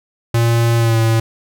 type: tone with pitch glide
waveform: square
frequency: 116.54 to 113.16 Hz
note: A#2 to A2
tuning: 0 to +49 cents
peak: -12 dBFS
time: 0.34-1.2 s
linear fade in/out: 5 ms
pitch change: -51 cents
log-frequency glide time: 0.77-0.97 s
effects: none